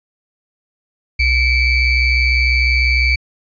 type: ring-modulated tone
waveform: square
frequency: 1127 Hz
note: C#6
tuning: 28 cents sharp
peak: -9 dBFS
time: 1.19-3.16 s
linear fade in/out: 10 ms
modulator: 1190 Hz
effects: resampled to 11025 Hz